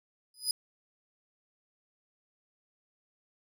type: tone with exponential growth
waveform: 25% pulse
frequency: 4982 Hz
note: D#8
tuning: 1 cent sharp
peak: -19 dBFS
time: 0.34-0.51 s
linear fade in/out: 2 ms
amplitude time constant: 36 ms
effects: none